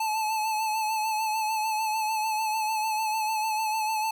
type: tone with vibrato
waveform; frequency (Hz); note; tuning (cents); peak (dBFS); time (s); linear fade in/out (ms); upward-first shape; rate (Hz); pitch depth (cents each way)
square; 870; A5; -20; -26; 0-4.11; 5; sine; 6.7; 37
effects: 11-bit